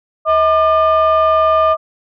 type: tone pair together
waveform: sine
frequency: 637.4 / 1200 Hz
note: D#5 / D6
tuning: +42 / +37 cents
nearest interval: major seventh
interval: 1095 cents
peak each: -10 dBFS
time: 0.25-1.77 s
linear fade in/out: 50 ms
effects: tanh soft clip ceiling -6 dBFS